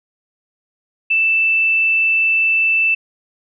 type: tone with frequency modulation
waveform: sine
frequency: 2650 Hz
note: E7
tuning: 9 cents sharp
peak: -12 dBFS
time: 1.1-2.95 s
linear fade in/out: 10 ms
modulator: 25 Hz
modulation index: 0.32
effects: none